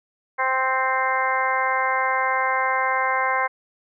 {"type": "harmonic tone", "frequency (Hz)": 261.6, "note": "C4", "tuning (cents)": 0, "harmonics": [2, 3, 4, 5, 6, 7, 8], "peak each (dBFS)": [-29, -26, -23, -33, -27, -31, -27], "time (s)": [0.38, 3.48], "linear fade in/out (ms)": 20, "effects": []}